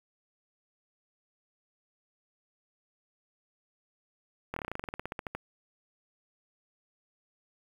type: slowing click train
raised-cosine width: 0.5 ms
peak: -20 dBFS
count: 18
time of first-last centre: 4.54-5.35 s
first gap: 24 ms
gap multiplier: 1.08
effects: 8-bit